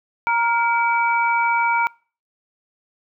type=tone cluster; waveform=sine; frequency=937 / 1403 / 2297 Hz; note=A#5 / F6 / D7; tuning=+9 / +8 / -39 cents; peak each=-18 / -23 / -23 dBFS; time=0.27-1.87 s; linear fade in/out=0 ms; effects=noise-tail reverb RT60 0.4 s tail -25 dB re dry